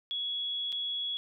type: tone with dropouts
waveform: sine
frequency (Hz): 3358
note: G#7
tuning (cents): +18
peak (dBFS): -31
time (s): 0.11-1.17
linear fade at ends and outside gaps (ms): 0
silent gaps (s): 0.721-0.726
effects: none